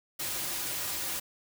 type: noise with comb filter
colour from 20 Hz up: white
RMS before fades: -34 dBFS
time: 0.19-1.2 s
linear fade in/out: 10 ms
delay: 4.5 ms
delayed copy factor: -0.5
effects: none